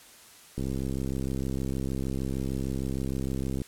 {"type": "click train", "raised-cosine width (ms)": 3, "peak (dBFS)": -19, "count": 203, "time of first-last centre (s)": [0.58, 3.618], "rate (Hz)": 66.5, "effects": ["white hiss -52 dBFS RMS until 3.67 s", "low-pass 12000 Hz 12 dB/octave"]}